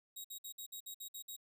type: tone bursts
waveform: 10% pulse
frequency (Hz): 3803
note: A#7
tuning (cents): +34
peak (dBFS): -37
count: 9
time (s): 0.16-1.365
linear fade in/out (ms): 10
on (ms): 85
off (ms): 55
effects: none